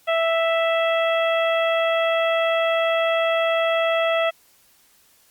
harmonic tone, 659.3 Hz, E5, in tune, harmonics 1 / 2 / 3 / 4 / 5, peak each -19 / -26 / -28 / -29 / -31 dBFS, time 0.07-4.31 s, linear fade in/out 20 ms, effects white hiss -57 dBFS RMS until 5.3 s + Opus 48 kbps

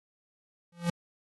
square tone with exponential growth, 172 Hz, F3, 26 cents flat, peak -23 dBFS, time 0.72-0.9 s, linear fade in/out 5 ms, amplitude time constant 37 ms, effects AAC 32 kbps

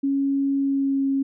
sine tone with pitch glide, 276.1 to 272.6 Hz, C#4 to C#4, -7 to -29 cents, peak -19 dBFS, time 0.03-1.23 s, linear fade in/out 10 ms, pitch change -22 cents, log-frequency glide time 0.57-1.07 s, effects none

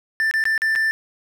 triangle tone with dropouts, 1775 Hz, A6, 15 cents sharp, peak -15 dBFS, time 0.2-0.91 s, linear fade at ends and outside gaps 0 ms, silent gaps 0.312-0.339 / 0.439-0.454 / 0.578-0.619 / 0.753-0.759 s, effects none

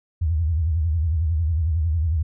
sine tone with vibrato, 80.5 Hz, E2, 41 cents flat, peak -18 dBFS, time 0.21-2.23 s, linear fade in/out 10 ms, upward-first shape sine, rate 11 Hz, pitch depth 150 cents each way, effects none

